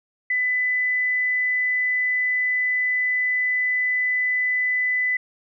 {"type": "tone", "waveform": "sine", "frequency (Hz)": 2000, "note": "B6", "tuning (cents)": 21, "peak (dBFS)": -19, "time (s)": [0.3, 5.17], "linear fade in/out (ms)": 5, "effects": []}